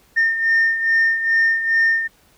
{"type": "beating tone pair", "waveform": "sine", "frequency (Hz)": [1816, 1818.4], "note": ["A#6", "A#6"], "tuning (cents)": [-46, -43], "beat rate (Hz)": 2.4, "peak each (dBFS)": [-14, -20], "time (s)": [0.16, 2.08], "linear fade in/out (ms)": 20, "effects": ["tanh soft clip ceiling -10 dBFS", "pink hiss -55 dBFS RMS until 2.37 s"]}